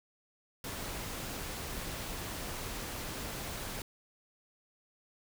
pink noise, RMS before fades -40 dBFS, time 0.64-3.82 s, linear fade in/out 2 ms, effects none

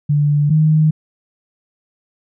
sine tone pair in turn, 146.6 / 155.32 Hz, D3 / D#3, -3 / -3 cents, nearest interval minor second, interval 100 cents, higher second, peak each -11 / -9 dBFS, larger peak second, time 0.09-0.5 / 0.5-0.91 s, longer neither, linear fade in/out 10 ms, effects none

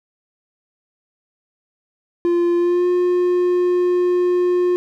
triangle tone with pitch glide, 346.5 to 357.3 Hz, F4 to F4, -14 to +40 cents, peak -12 dBFS, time 2.25-4.76 s, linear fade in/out 0 ms, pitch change +54 cents, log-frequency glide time 2.57-2.87 s, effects none

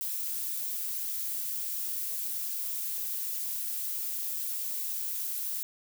violet noise with amplitude modulation, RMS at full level -32 dBFS, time 0.01-5.63 s, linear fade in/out 0 ms, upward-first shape sine, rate 217 Hz, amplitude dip 40%, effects none

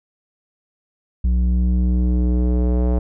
square tone with low-pass filter sweep, 61.2 Hz, B1, 15 cents flat, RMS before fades -17 dBFS, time 1.24-2.99 s, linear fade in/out 5 ms, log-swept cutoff 130 to 610 Hz, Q 1.4, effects none

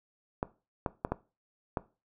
clicks, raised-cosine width 1 ms, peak -15 dBFS, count 5, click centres 0.429 / 0.862 / 1.049 / 1.12 / 1.772 s, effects noise-tail reverb RT60 0.3 s tail -18 dB re dry

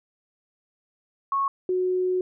sine tone pair in turn, 1100 / 367.1 Hz, C#6 / F#4, -14 / -14 cents, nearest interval octave + perfect fifth, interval 1900 cents, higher first, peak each -21 dBFS, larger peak neither, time 1.32-1.48 / 1.69-2.21 s, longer second, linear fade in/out 2 ms, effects none

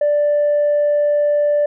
sine tone, 587.3 Hz, D5, in tune, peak -11 dBFS, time 0.01-1.66 s, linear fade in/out 5 ms, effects tanh soft clip ceiling -10 dBFS

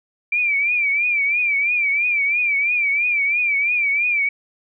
sine tone with vibrato, 2344 Hz, D7, 4 cents flat, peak -16 dBFS, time 0.32-4.29 s, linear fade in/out 5 ms, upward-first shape triangle, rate 3 Hz, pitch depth 110 cents each way, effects none

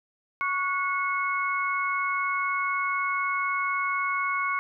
sine tone cluster, 1116 / 1456 / 2192 Hz, C#6 / F#6 / C#7, +11 / -28 / -20 cents, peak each -27 / -32 / -29 dBFS, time 0.41-4.59 s, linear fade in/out 0 ms, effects none

